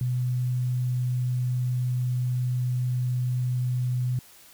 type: tone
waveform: sine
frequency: 125.1 Hz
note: B2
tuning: 23 cents sharp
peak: -23 dBFS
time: 0.01-4.19 s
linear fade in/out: 2 ms
effects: white hiss -52 dBFS RMS until 4.53 s